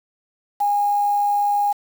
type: tone with quantisation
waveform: sine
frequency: 818 Hz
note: G#5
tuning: 26 cents flat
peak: -16 dBFS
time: 0.6-1.73 s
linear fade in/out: 10 ms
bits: 6
effects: none